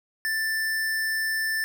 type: tone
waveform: square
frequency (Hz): 1769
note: A6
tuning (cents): +9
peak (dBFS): -25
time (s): 0.25-1.64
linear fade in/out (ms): 0
effects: 9-bit